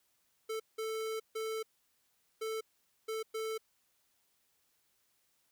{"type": "tone bursts at uneven times", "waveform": "square", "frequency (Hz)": 441.3, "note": "A4", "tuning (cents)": 5, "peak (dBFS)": -36, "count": 6, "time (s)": [[0.49, 0.6], [0.78, 1.2], [1.35, 1.63], [2.41, 2.61], [3.08, 3.23], [3.34, 3.58]], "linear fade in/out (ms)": 10, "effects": ["white hiss -75 dBFS RMS until 5.51 s"]}